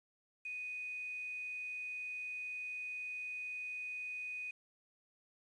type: tone with quantisation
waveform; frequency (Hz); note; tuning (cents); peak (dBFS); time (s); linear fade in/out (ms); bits
sine; 2489; D#7; 0; -40; 0.45-4.51; 5; 10
effects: resampled to 22050 Hz